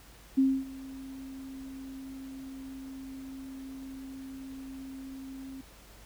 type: tone with ADSR envelope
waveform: sine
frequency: 267.1 Hz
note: C4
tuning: 36 cents sharp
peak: -19 dBFS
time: 0.37-5.61 s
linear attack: 15 ms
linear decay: 260 ms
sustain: -21 dB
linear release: 3 ms
effects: added 50 Hz sine -55 dBFS peak until 6.05 s + pink hiss -55 dBFS RMS until 6.05 s